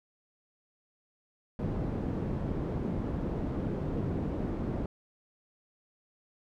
white low-pass noise, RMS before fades -33 dBFS, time 1.59-4.86 s, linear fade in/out 2 ms, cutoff 280 Hz, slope 12 dB/octave, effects none

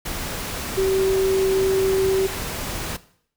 sine tone in noise, 383.3 Hz, G4, 39 cents flat, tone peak -17 dBFS, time 0.77-2.27 s, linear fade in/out 10 ms, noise pink, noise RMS -29 dBFS, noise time 0.05-2.97 s, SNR +9 dB, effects noise-tail reverb RT60 0.6 s tail -17 dB re dry

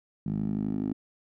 10% pulse tone with band-pass filter sweep, 51.91 Hz, G#1, in tune, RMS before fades -30 dBFS, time 0.26-0.93 s, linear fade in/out 5 ms, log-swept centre 180 to 270 Hz, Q 3.2, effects none

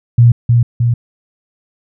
sine tone with echo, 118.9 Hz, A#2, 35 cents sharp, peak -3 dBFS, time 0.18-0.32 s, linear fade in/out 5 ms, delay 310 ms, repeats 2, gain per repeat -3 dB, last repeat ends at 0.94 s, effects none

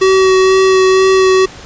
square tone with vibrato, 378.6 Hz, F#4, 40 cents sharp, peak -7 dBFS, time 0.01-1.46 s, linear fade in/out 10 ms, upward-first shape sine, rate 2.1 Hz, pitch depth 11 cents each way, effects pink hiss -33 dBFS RMS until 1.65 s + resampled to 16000 Hz

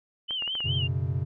sine tone with vibrato, 2970 Hz, F#7, 6 cents sharp, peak -28 dBFS, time 0.28-0.88 s, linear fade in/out 20 ms, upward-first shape sine, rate 4.8 Hz, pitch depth 110 cents each way
clicks, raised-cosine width 0.5 ms, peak -25 dBFS, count 5, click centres 0.308 / 0.423 / 0.477 / 0.553 / 0.605 s
triangle chord, F# suspended fourth, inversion none, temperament equal, 92.5 / 123.47 / 138.59 Hz, F#2 / B2 / C#3, 0 / 0 / 0 cents, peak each -28 dBFS, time 0.64-1.25 s, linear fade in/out 20 ms
effects none

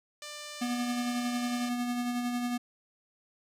5% pulse tone, 594 Hz, D5, 20 cents sharp, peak -29 dBFS, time 0.22-1.69 s, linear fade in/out 2 ms
square tone with tremolo, 243.3 Hz, B3, 26 cents flat, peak -29 dBFS, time 0.61-2.58 s, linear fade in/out 10 ms, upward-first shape sine, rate 11 Hz, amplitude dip 35%
effects resampled to 32000 Hz

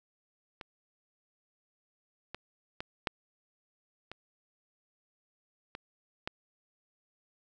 clicks, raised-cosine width 0.3 ms, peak -26 / -23 / -21 / -13 / -26 / -24 / -18 dBFS, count 7, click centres 0.612 / 2.346 / 2.805 / 3.072 / 4.116 / 5.751 / 6.275 s, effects none

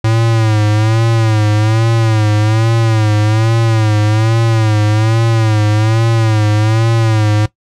square tone with vibrato, 110 Hz, A2, in tune, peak -10 dBFS, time 0.04-7.46 s, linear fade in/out 5 ms, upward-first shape sine, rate 1.2 Hz, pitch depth 75 cents each way, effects noise-tail reverb RT60 0.1 s tail -17 dB re dry + low-pass 7000 Hz 12 dB/octave

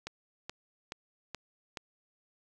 click train, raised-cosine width 0.2 ms, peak -21 dBFS, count 5, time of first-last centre 0.07-1.772 s, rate 2.35 Hz, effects none

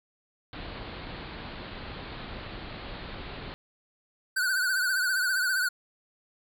pink low-pass noise, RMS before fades -40 dBFS, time 0.53-3.54 s, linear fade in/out 0 ms, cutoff 4500 Hz, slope 96 dB/octave
square tone with vibrato, 1500 Hz, F#6, 23 cents sharp, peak -25 dBFS, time 4.36-5.69 s, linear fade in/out 10 ms, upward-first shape triangle, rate 15 Hz, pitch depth 90 cents each way
effects none

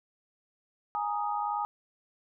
sine chord, Ab suspended second, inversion none, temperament equal, 830.6 / 932.3 / 1244.5 Hz, Ab5 / Bb5 / Eb6, 0 / 0 / 0 cents, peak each -31 / -35 / -34 dBFS, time 0.95-1.65 s, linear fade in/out 0 ms, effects none

